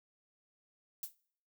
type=noise with exponential decay; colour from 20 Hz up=violet; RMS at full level=-36 dBFS; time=1.03-1.15 s; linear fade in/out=2 ms; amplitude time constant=24 ms; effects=noise-tail reverb RT60 0.6 s tail -23 dB re dry